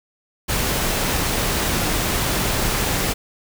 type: noise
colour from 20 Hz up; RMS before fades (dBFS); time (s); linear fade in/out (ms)
pink; -21; 0.48-3.14; 20
effects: none